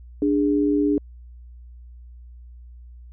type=tone pair together; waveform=sine; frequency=293.7 / 410.9 Hz; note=D4 / G#4; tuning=0 / -18 cents; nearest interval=tritone; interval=582 cents; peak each=-18 / -23 dBFS; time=0.22-0.98 s; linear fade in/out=2 ms; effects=added 60 Hz sine -40 dBFS peak until 3.12 s